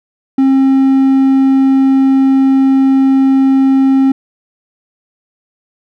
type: tone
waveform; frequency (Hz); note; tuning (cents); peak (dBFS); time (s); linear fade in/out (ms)
triangle; 268; C4; +42; -4; 0.38-4.12; 5
effects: none